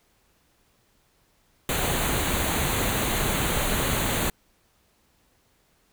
pink band-stop noise, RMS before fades -25 dBFS, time 1.69-4.3 s, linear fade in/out 2 ms, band 4400 to 6200 Hz, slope 96 dB/octave, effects pink hiss -65 dBFS RMS until 5.92 s

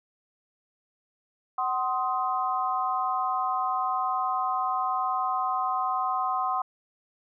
sine chord, C diminished, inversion second, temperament just, 753.5 / 1046.5 / 1255.8 Hz, Gb5 / C6 / Eb6, +31 / 0 / +16 cents, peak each -29 / -28 / -30 dBFS, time 1.58-6.62 s, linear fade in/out 5 ms, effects none

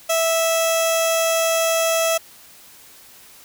15% pulse tone with notch filter, 656 Hz, E5, 9 cents flat, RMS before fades -19 dBFS, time 0.09-2.18 s, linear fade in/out 10 ms, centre 1700 Hz, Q 0.81, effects white hiss -46 dBFS RMS until 3.44 s

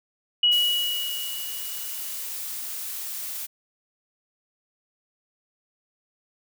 sine tone with exponential decay, 2917 Hz, F#7, 25 cents flat, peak -15 dBFS, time 0.43-2.37 s, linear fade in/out 5 ms, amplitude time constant 420 ms
blue noise, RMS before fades -33 dBFS, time 0.51-3.47 s, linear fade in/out 20 ms
effects none

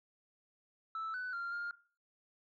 sine tone with pitch steps, 1316 / 1497 / 1388 / 1408 Hz, E6 / F#6 / F6 / F6, -3 / +20 / -11 / +14 cents, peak -35 dBFS, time 0.95-1.71 s, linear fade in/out 2 ms, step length 190 ms, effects noise-tail reverb RT60 0.4 s tail -18 dB re dry + tanh soft clip ceiling -35 dBFS

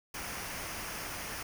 pink noise with comb filter, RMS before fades -40 dBFS, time 0.14-1.43 s, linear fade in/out 5 ms, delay 0.26 ms, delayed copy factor -0.5, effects none

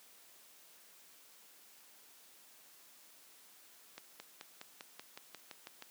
accelerating click train, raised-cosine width 0.2 ms, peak -29 dBFS, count 11, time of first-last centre 3.98-5.823 s, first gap 220 ms, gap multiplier 0.96, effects white hiss -61 dBFS RMS until 5.9 s + high-pass 200 Hz 12 dB/octave

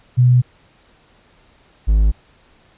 sine / triangle tone pair in turn, 124.4 / 52.64 Hz, B2 / G#1, +13 / +24 cents, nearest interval octave + minor third, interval 1489 cents, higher first, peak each -8 dBFS, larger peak neither, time 0.17-0.42 / 1.87-2.12 s, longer neither, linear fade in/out 20 ms, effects pink hiss -53 dBFS RMS until 2.77 s + resampled to 8000 Hz

